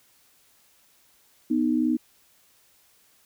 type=tone pair together; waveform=sine; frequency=246.9 / 309.2 Hz; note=B3 / D#4; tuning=0 / -11 cents; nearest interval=major third; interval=389 cents; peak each=-23 dBFS; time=1.5-1.97 s; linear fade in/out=10 ms; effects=white hiss -61 dBFS RMS until 3.25 s